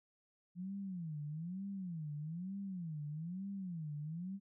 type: tone with vibrato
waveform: sine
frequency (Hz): 171.1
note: F3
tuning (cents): -35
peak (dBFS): -40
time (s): 0.55-4.4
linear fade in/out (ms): 50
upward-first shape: sine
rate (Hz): 1.1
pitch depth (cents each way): 260
effects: none